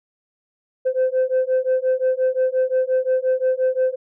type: beating tone pair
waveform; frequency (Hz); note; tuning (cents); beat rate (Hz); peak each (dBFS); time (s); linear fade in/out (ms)
sine; 513 / 518.7; C5 / C5; -34 / -15; 5.7; -18; 0.85-3.96; 20
effects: tanh soft clip ceiling -13 dBFS